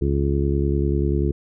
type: harmonic tone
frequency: 70.2 Hz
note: C#2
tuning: 22 cents sharp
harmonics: 1 / 2 / 3 / 4 / 5 / 6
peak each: -21 / -24 / -29 / -29 / -25 / -29 dBFS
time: 0.01-1.32 s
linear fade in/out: 10 ms
effects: none